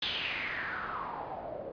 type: noise with low-pass filter sweep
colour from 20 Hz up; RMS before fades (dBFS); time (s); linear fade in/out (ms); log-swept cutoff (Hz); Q
white; -37; 0.02-1.72; 5; 3500 to 500; 4.8
effects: resampled to 11025 Hz